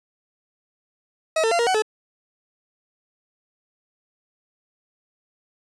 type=tone with pitch steps; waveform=40% pulse; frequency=638 / 449.6 / 688 / 470.3 / 749 / 431.7 Hz; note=D#5 / A4 / F5 / A#4 / F#5 / A4; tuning=+43 / +37 / -26 / +15 / +21 / -33 cents; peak=-17 dBFS; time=1.36-1.822 s; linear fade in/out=5 ms; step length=77 ms; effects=resampled to 22050 Hz